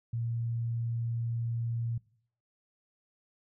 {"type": "tone", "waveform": "sine", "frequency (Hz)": 116.54, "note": "A#2", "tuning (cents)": 0, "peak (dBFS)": -30, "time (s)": [0.13, 1.98], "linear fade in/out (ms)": 5, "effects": ["noise-tail reverb RT60 0.6 s tail -22 dB re dry"]}